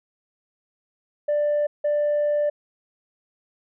sine tone bursts at uneven times, 590 Hz, D5, 8 cents sharp, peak -17 dBFS, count 2, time 1.28-1.67 / 1.84-2.5 s, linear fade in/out 10 ms, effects tanh soft clip ceiling -17 dBFS

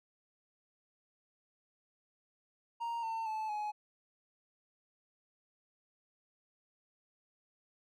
triangle tone with pitch steps, 932.3 / 901.1 / 870.9 / 841.7 Hz, A#5 / A5 / A5 / G#5, 0 / +41 / -18 / +23 cents, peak -33 dBFS, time 2.8-3.72 s, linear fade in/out 20 ms, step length 230 ms, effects none

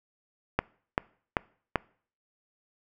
click train, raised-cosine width 0.5 ms, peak -8 dBFS, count 4, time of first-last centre 0.59-1.757 s, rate 2.57 Hz, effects noise-tail reverb RT60 0.5 s tail -24 dB re dry

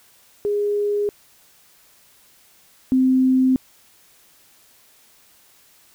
sine tone pair in turn, 411.7 / 259.4 Hz, G#4 / C4, -15 / -15 cents, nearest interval minor sixth, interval 800 cents, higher first, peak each -18 / -13 dBFS, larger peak second, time 0.45-1.09 / 2.92-3.56 s, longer neither, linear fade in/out 0 ms, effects white hiss -54 dBFS RMS until 5.94 s

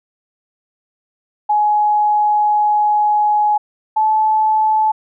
sine tone pair in turn, 840 / 866.6 Hz, G#5 / A5, +19 / -27 cents, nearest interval minor second, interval 54 cents, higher second, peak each -11 dBFS, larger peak neither, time 1.49-3.58 / 3.96-4.92 s, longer first, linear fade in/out 10 ms, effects none

